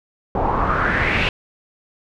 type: noise with low-pass filter sweep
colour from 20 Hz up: pink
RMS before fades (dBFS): -19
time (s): 0.35-1.29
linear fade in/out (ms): 2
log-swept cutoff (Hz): 780 to 2800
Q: 4.3
effects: none